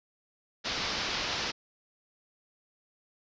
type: low-pass noise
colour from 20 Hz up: white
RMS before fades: -33 dBFS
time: 0.64-1.52 s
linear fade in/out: 20 ms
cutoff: 5500 Hz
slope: 48 dB/octave
effects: resampled to 16000 Hz